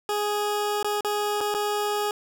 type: tone with dropouts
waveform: 20% pulse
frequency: 415.3 Hz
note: G#4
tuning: in tune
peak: -19 dBFS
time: 0.09-2.11 s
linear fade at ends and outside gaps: 1 ms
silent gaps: 0.828-0.845 / 1.008-1.047 / 1.407-1.411 / 1.542-1.547 s
effects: none